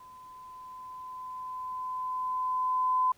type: tone with level ramp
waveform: sine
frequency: 1017 Hz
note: C6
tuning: 50 cents flat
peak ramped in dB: -48 to -22 dBFS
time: 0-3.12 s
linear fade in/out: 5 ms
effects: pink hiss -63 dBFS RMS until 3.17 s

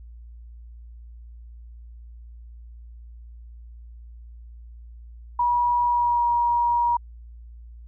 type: tone with pitch glide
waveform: sine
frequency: 965 to 952.8 Hz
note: B5 to A#5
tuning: -40 to +38 cents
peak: -18 dBFS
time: 5.39-6.97 s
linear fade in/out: 5 ms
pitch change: -22 cents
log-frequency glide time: 5.84-6.26 s
effects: added 58 Hz sine -40 dBFS peak until 7.87 s

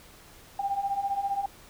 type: beating tone pair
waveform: sine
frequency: 784 / 799 Hz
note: G5 / G5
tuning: 0 / +33 cents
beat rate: 15 Hz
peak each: -32 / -28 dBFS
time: 0.59-1.46 s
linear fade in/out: 5 ms
effects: pink hiss -52 dBFS RMS until 1.69 s

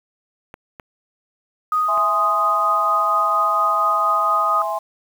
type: clicks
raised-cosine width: 0.5 ms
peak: -21 dBFS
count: 3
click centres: 0.541 / 0.798 / 1.976 s
type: tone with tremolo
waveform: sine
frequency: 1244.5 Hz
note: D#6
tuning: in tune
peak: -15 dBFS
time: 1.72-4.62 s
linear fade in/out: 2 ms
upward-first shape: triangle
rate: 4.3 Hz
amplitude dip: 25%
type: chord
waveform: sine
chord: E augmented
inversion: none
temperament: equal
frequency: 659.3 / 830.6 / 1046.5 Hz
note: E5 / G#5 / B#5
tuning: 0 / 0 / 0 cents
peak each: -25 dBFS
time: 1.88-4.79 s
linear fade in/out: 10 ms
effects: 7-bit

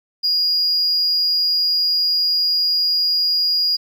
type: tone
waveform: sine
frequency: 4865 Hz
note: D#8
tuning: 40 cents flat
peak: -13 dBFS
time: 0.23-3.77 s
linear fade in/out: 20 ms
effects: tanh soft clip ceiling -13 dBFS + 9-bit

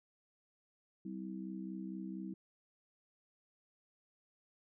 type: harmonic tone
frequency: 64.3 Hz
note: C2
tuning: 30 cents flat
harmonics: 3 / 4 / 5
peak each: -43 / -49 / -46 dBFS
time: 1.05-2.34 s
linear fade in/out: 5 ms
effects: none

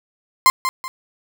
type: tone with echo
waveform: 35% pulse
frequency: 1046 Hz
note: C6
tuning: 1 cent flat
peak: -7 dBFS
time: 0.46-0.5 s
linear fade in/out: 0 ms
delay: 190 ms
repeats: 2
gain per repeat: -9 dB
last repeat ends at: 0.88 s
effects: none

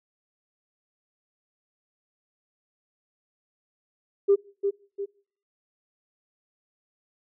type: tone with echo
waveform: sine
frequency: 399.4 Hz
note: G4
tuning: 32 cents sharp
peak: -14 dBFS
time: 4.28-4.36 s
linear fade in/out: 20 ms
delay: 350 ms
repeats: 2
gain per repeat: -7 dB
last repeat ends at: 5.06 s
effects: noise-tail reverb RT60 0.6 s tail -26 dB re dry + tanh soft clip ceiling -10 dBFS

